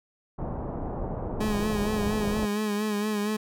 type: low-pass noise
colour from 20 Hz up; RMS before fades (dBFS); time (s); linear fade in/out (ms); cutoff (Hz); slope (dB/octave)
pink; -32; 0.38-2.46; 10; 910; 24
type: tone with vibrato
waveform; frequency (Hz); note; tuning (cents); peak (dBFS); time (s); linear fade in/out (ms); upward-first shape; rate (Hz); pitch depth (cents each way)
30% pulse; 210; G#3; +19; -23; 1.4-3.37; 10; sine; 4.3; 47
effects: none